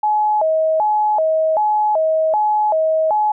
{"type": "tone with vibrato", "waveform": "sine", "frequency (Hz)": 734, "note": "F#5", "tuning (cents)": -14, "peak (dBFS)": -13, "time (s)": [0.03, 3.32], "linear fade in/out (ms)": 5, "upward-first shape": "square", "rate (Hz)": 1.3, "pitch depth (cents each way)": 250, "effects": []}